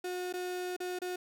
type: tone with dropouts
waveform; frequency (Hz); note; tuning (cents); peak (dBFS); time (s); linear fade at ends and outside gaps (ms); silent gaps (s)
35% pulse; 361.8; F#4; -39; -33; 0.04-1.16; 5; 0.327-0.337 / 0.765-0.802 / 0.989-1.017
effects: none